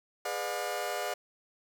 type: chord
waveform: sawtooth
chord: G# diminished seventh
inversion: none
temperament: just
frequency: 415.3 / 498.4 / 598 / 717.6 Hz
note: G#4 / B4 / D5 / F5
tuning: 0 / +16 / +31 / +47 cents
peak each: -36 / -36 / -33 / -32 dBFS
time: 0.25-1.14 s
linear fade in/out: 5 ms
effects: none